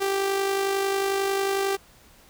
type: tone with amplitude modulation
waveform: sawtooth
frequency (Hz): 392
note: G4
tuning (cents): 0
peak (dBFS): -17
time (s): 0-1.77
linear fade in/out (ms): 20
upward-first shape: sine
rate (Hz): 51.1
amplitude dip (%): 40
effects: pink hiss -54 dBFS RMS until 2.29 s